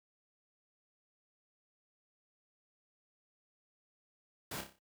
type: noise with echo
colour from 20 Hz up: pink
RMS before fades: -41 dBFS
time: 4.51-4.61 s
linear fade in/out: 5 ms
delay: 30 ms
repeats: 6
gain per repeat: -6 dB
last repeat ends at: 4.79 s
effects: noise-tail reverb RT60 0.1 s tail -22 dB re dry + high-pass 100 Hz 12 dB/octave